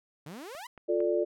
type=exponential sweep; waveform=sawtooth; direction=up; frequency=138.59 to 1046.5 Hz; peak=-37 dBFS; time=0.26-0.67 s; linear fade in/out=5 ms
type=click train; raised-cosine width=0.5 ms; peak=-34 dBFS; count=3; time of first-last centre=0.55-1.005 s; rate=4.4 Hz
type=chord; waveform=sine; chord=D minor; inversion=first; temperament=just; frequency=352.4 / 440.5 / 587.3 Hz; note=F4 / A4 / D5; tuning=+16 / +2 / 0 cents; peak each=-28 / -30 / -29 dBFS; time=0.88-1.25 s; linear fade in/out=20 ms
effects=none